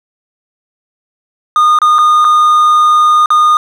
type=tone with dropouts; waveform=triangle; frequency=1224 Hz; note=D#6; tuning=29 cents flat; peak=-3 dBFS; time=1.56-3.57 s; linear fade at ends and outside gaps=1 ms; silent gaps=1.788-1.817 / 1.984-1.988 / 2.245-2.249 / 3.259-3.304 s; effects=none